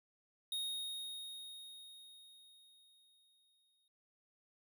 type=tone with exponential decay; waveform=square; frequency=3729 Hz; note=A#7; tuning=in tune; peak=-37 dBFS; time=0.52-3.88 s; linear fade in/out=2 ms; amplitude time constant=730 ms; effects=none